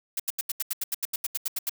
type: noise bursts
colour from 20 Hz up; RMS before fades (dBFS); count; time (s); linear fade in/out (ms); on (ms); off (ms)
blue; -28; 15; 0.17-1.695; 5; 27; 80
effects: none